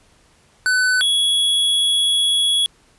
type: tone pair in turn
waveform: square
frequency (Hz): 1505 / 3356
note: F#6 / G#7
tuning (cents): +29 / +17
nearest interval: octave + major second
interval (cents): 1388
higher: second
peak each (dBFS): -15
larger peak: neither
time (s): 0.66-1.01 / 1.01-2.66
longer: second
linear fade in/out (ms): 0
effects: pink hiss -55 dBFS RMS until 2.98 s + resampled to 24000 Hz